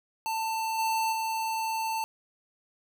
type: tone with level steps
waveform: square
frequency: 891 Hz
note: A5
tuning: 22 cents sharp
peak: -29 / -26 / -29 dBFS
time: 0.26-2.04 s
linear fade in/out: 0 ms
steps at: 0.78 / 1.12 s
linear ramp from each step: 10 ms
effects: none